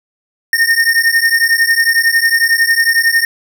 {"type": "beating tone pair", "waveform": "square", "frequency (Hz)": [1827, 1838], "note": ["A#6", "A#6"], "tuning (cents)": [-35, -25], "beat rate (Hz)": 11, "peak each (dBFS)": -13, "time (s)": [0.53, 3.25], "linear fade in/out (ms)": 2, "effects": []}